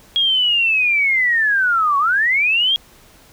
sine linear two-way sweep, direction down then up, 3296 to 1095 to 3296 Hz, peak -13 dBFS, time 0.16-2.76 s, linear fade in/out 0 ms, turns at 1.98 s, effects pink hiss -48 dBFS RMS until 3.32 s

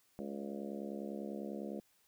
harmonic tone with a mistuned harmonic, 70 Hz, C#2, 18 cents sharp, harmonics 3 / 4 / 5 / 6 / 7 / 8 / 9 / 10, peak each -43 / -48 / -47 / -51 / -49 / -50 / -54 / -57 dBFS, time 0.19-1.8 s, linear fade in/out 0 ms, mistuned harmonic 9, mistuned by -31 cents, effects white hiss -72 dBFS RMS until 2.07 s

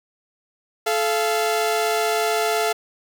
sawtooth tone pair together, 433.4 / 688 Hz, A4 / F5, -26 / -26 cents, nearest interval minor sixth, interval 800 cents, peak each -18 dBFS, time 0.86-2.73 s, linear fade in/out 10 ms, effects none

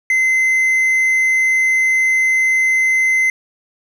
triangle tone, 2059 Hz, C7, 28 cents flat, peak -10 dBFS, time 0.1-3.3 s, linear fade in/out 2 ms, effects none

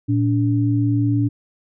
sine tone pair together, 114.51 / 288.2 Hz, A#2 / D4, -30 / -33 cents, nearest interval octave + major third, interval 1597 cents, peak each -17 / -19 dBFS, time 0.08-1.29 s, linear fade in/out 20 ms, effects none

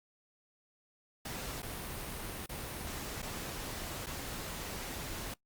pink noise with dropouts, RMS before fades -41 dBFS, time 1.25-5.34 s, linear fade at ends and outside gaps 5 ms, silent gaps 1.621-1.628 / 2.462-2.492 / 3.22-3.226 / 4.062-4.067 s, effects noise-tail reverb RT60 0.1 s tail -22 dB re dry + Opus 48 kbps

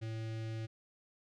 square tone with notch filter, 111.7 Hz, A2, 27 cents sharp, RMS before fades -40 dBFS, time 0.01-0.67 s, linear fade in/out 20 ms, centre 1000 Hz, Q 1.1, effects low-pass 5000 Hz 12 dB/octave

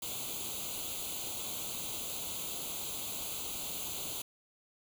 white noise with comb filter, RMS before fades -39 dBFS, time 0.02-4.22 s, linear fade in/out 5 ms, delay 0.28 ms, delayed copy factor +0.9, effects none

